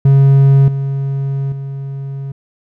triangle tone with level steps, 137.3 Hz, C#3, 16 cents flat, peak -3 / -13 / -19 dBFS, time 0.05-2.32 s, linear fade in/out 5 ms, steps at 0.68 / 1.52 s, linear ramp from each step 2 ms, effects none

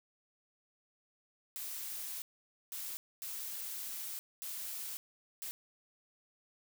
blue noise bursts at uneven times, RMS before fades -42 dBFS, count 5, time 1.56-2.22 / 2.72-2.97 / 3.22-4.19 / 4.42-4.97 / 5.42-5.51 s, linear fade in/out 0 ms, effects none

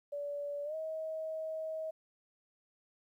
sine tone with pitch glide, 576 to 635.4 Hz, D5 to D#5, -34 to +36 cents, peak -36 dBFS, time 0.12-1.91 s, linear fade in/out 10 ms, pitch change +170 cents, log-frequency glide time 0.64-0.75 s, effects 12-bit

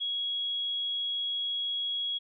sine tone, 3322 Hz, G#7, in tune, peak -29 dBFS, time 0-2.19 s, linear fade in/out 20 ms, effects none

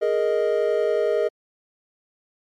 triangle chord, Ab suspended second, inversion none, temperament equal, 415.3 / 466.2 / 622.3 Hz, Ab4 / Bb4 / Eb5, 0 / 0 / 0 cents, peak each -21 dBFS, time 0.01-1.29 s, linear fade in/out 20 ms, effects MP3 64 kbps

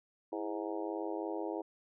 harmonic tone with a mistuned harmonic, 103.3 Hz, G#2, 9 cents flat, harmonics 3 / 4 / 5 / 6 / 7 / 8 / 9, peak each -39 / -41 / -43 / -45 / -46 / -47 / -48 dBFS, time 0.32-1.62 s, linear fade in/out 10 ms, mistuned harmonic 3, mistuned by +96 cents, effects none

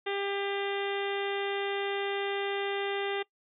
harmonic tone, 398.5 Hz, G4, 28 cents sharp, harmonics 1 / 2 / 3 / 4 / 5 / 6 / 7 / 8 / 9, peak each -32 / -37 / -43 / -42 / -39 / -45 / -42 / -44 / -44 dBFS, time 0.06-3.23 s, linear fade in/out 10 ms, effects noise-tail reverb RT60 0.1 s tail -22 dB re dry

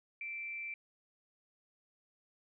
sine tone with frequency modulation, 2342 Hz, D7, 5 cents flat, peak -39 dBFS, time 0.21-0.74 s, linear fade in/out 2 ms, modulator 240 Hz, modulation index 0.21, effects none

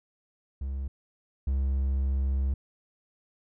triangle tone pair in turn, 67.6 / 67.3 Hz, C#2 / C2, -43 / +49 cents, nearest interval unison, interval 8 cents, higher first, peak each -28 / -22 dBFS, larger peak second, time 0.61-0.88 / 1.47-2.54 s, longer second, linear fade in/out 5 ms, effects none

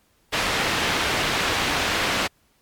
white low-pass noise, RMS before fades -23 dBFS, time 0.32-2.28 s, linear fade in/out 20 ms, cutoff 3000 Hz, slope 12 dB/octave, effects pink hiss -63 dBFS RMS until 2.61 s + MP3 96 kbps

